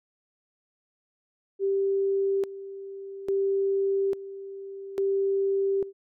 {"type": "tone with tremolo", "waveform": "sine", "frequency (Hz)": 392, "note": "G4", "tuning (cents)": 0, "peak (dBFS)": -22, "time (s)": [1.59, 5.93], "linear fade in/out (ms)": 50, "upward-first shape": "square", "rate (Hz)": 0.59, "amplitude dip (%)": 80, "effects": []}